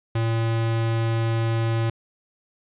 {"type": "tone", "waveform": "square", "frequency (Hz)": 114, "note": "A#2", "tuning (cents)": -38, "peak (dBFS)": -21, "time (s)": [0.15, 1.9], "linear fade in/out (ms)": 5, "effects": ["resampled to 8000 Hz", "10-bit"]}